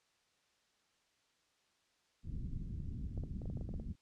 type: low-pass noise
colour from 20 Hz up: pink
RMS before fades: -42 dBFS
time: 2.23-3.96 s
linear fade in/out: 50 ms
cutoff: 220 Hz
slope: 24 dB/octave
type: clicks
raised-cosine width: 2 ms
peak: -35 dBFS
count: 10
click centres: 3.177 / 3.237 / 3.418 / 3.457 / 3.5 / 3.572 / 3.611 / 3.691 / 3.74 / 3.799 s
effects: white hiss -75 dBFS RMS until 4.01 s + low-pass 6000 Hz 12 dB/octave